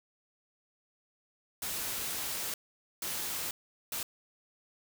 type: noise bursts at uneven times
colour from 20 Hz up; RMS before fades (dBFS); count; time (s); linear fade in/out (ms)
white; -36; 3; 1.62-2.54 / 3.02-3.51 / 3.92-4.03; 2
effects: none